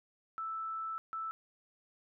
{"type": "tone bursts at uneven times", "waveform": "sine", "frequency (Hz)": 1318.5, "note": "E6", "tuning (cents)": 0, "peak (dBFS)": -36, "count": 2, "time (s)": [[0.38, 0.98], [1.13, 1.31]], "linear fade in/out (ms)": 0, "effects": []}